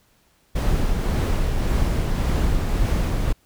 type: noise with tremolo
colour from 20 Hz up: brown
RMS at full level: -19 dBFS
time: 0.55-3.33 s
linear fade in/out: 10 ms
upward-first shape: triangle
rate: 1.8 Hz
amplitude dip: 30%
effects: pink hiss -61 dBFS RMS until 3.45 s